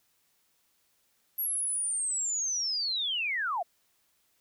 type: linear sweep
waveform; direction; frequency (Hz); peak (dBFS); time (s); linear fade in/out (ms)
sine; down; 11650 to 632; -28; 1.38-3.63; 10
effects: white hiss -71 dBFS RMS until 4.4 s